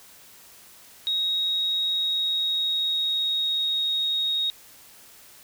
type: tone with pitch glide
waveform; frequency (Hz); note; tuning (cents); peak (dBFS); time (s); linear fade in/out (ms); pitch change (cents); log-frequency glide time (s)
sine; 3778 to 3752; A#7 to A#7; +22 to +11; -22; 1.07-4.5; 0; -11; 1.82-3.83
effects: white hiss -50 dBFS RMS until 5.43 s